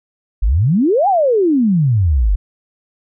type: exponential two-way sweep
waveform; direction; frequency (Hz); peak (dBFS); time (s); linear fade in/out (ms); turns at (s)
sine; up then down; 43.65 to 830.6 to 43.65; -10; 0.42-2.36; 10; 1.08
effects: none